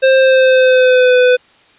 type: tone with pitch glide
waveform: square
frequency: 528 to 499.8 Hz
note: C5 to B4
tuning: +16 to +21 cents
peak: -7 dBFS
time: 0.02-1.37 s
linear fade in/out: 20 ms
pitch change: -95 cents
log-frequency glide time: 0.18-1.17 s
effects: white hiss -48 dBFS RMS until 1.78 s + resampled to 8000 Hz